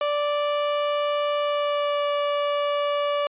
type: tone with pitch glide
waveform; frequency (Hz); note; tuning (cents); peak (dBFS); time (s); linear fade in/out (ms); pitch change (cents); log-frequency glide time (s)
30% pulse; 585 to 579.3; D5 to D5; -7 to -24; -19; 0.01-3.27; 2; -17; 1.39-2.1
effects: resampled to 8000 Hz